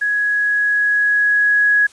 sine tone with level ramp, 1671 Hz, G#6, 10 cents sharp, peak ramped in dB -15 to -10 dBFS, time 0.01-1.87 s, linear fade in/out 10 ms, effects white hiss -47 dBFS RMS until 1.92 s + resampled to 22050 Hz

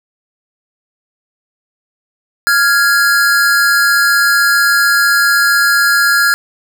square tone pair together, 1396.9 / 1661.2 Hz, F6 / G#6, 0 / 0 cents, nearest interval minor third, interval 300 cents, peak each -12 dBFS, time 2.47-6.34 s, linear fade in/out 0 ms, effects none

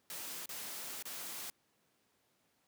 white noise with dropouts, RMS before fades -44 dBFS, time 0.1-1.5 s, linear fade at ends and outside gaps 1 ms, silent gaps 0.458-0.491 / 1.025-1.054 s, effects pink hiss -75 dBFS RMS until 2.67 s + high-pass 150 Hz 12 dB/octave

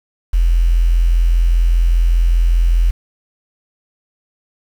sine tone with quantisation, 42.51 Hz, F1, 46 cents flat, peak -9 dBFS, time 0.33-2.91 s, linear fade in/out 10 ms, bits 6, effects none

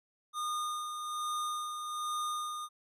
square tone with tremolo, 1221 Hz, D#6, 33 cents flat, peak -33 dBFS, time 0.33-2.69 s, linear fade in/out 50 ms, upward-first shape sine, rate 1.2 Hz, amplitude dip 45%, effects resampled to 32000 Hz

